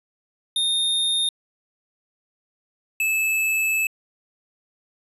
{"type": "tone pair in turn", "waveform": "square", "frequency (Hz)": [3665, 2612], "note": ["A#7", "E7"], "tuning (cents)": [-30, -17], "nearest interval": "tritone", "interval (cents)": 587, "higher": "first", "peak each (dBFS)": -20, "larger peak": "neither", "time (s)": [[0.56, 1.29], [3, 3.87]], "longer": "second", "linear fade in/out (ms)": 2, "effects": ["resampled to 32000 Hz", "10-bit"]}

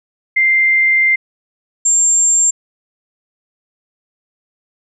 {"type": "tone pair in turn", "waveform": "sine", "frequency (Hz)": [2093, 7381], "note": ["C7", "A#8"], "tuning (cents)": [0, -18], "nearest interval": "octave + minor seventh", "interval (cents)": 2182, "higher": "second", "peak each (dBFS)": -9, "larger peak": "neither", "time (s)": [[0.36, 1.16], [1.85, 2.51]], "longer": "first", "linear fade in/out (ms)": 10, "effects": []}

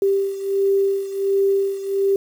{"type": "beating tone pair", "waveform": "sine", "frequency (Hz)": [392.9, 394.3], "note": ["G4", "G4"], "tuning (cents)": [4, 10], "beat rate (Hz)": 1.4, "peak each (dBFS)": [-18, -22], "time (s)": [0.02, 2.16], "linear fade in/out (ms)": 2, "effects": ["7-bit"]}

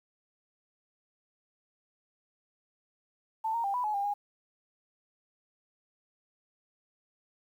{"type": "tone with pitch steps", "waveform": "sine", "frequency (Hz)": [886, 928, 794, 989, 848, 801, 818], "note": ["A5", "A#5", "G5", "B5", "G#5", "G5", "G#5"], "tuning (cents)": [12, -8, 22, 2, 36, 37, -26], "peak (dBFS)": -28, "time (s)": [3.44, 4.14], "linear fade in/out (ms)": 10, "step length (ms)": 100, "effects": ["10-bit"]}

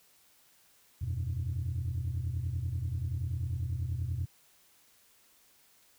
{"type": "chord", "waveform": "sine", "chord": "E suspended second", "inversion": "none", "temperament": "just", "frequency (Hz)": [82.41, 92.71, 123.61], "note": ["E2", "F#2", "B2"], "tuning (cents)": [0, 4, 2], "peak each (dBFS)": -34, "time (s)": [1.01, 4.26], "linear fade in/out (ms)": 10, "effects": ["tanh soft clip ceiling -26 dBFS", "white hiss -64 dBFS RMS until 5.98 s"]}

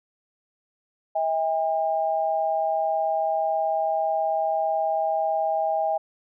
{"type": "tone pair together", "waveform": "sine", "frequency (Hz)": [643, 804.7], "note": ["E5", "G5"], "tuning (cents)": [-43, 45], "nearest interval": "major third", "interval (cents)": 388, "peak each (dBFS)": [-24, -24], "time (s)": [1.15, 5.98], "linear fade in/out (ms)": 10, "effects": []}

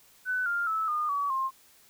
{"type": "tone with pitch steps", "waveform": "sine", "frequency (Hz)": [1500, 1399.5, 1305.8, 1218.4, 1136.8, 1060.7], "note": ["F#6", "F6", "E6", "D#6", "C#6", "C6"], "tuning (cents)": [23, 3, -17, -37, 43, 23], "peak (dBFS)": -26, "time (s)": [0.25, 1.51], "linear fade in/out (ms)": 50, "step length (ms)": 210, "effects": ["white hiss -59 dBFS RMS until 1.89 s"]}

